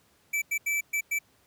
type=tone bursts at uneven times; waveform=square; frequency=2317 Hz; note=D7; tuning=24 cents flat; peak=-26 dBFS; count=5; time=0.33-0.42 / 0.51-0.58 / 0.66-0.81 / 0.93-1.01 / 1.11-1.19 s; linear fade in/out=10 ms; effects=pink hiss -64 dBFS RMS until 1.46 s + high-pass 80 Hz 12 dB/octave